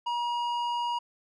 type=tone with low-pass filter; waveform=square; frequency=955 Hz; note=A#5; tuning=42 cents sharp; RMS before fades=-30 dBFS; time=0.06-0.99 s; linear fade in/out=10 ms; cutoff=3400 Hz; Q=0.77; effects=none